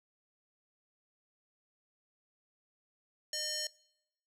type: tone with band-pass filter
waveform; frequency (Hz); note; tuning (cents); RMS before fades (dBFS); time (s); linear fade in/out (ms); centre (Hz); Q
square; 608; D#5; -40; -37; 3.33-3.67; 2; 5800; 2.3
effects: noise-tail reverb RT60 0.8 s tail -23 dB re dry